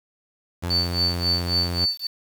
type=tone; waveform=sawtooth; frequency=87.31 Hz; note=F2; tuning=in tune; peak=-21 dBFS; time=0.62-1.86 s; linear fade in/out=20 ms
type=tone with tremolo; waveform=sine; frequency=4500 Hz; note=C#8; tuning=25 cents sharp; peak=-18 dBFS; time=0.7-2.07 s; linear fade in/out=5 ms; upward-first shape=sine; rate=3.7 Hz; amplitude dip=95%
effects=7-bit